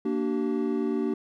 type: chord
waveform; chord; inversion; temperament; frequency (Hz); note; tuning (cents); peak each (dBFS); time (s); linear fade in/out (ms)
triangle; G minor; first; equal with one note detuned; 233.1 / 293.7 / 382.2; Bb3 / D4 / G4; 0 / 0 / -44; -27; 0.05-1.14; 5
effects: none